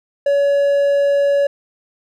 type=tone; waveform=triangle; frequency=565 Hz; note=C#5; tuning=33 cents sharp; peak=-10 dBFS; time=0.26-1.47 s; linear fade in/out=5 ms; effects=none